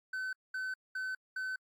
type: tone bursts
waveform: triangle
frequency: 1521 Hz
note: F#6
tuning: 47 cents sharp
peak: -33 dBFS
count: 4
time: 0.13-1.56 s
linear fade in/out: 5 ms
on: 200 ms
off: 210 ms
effects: AAC 64 kbps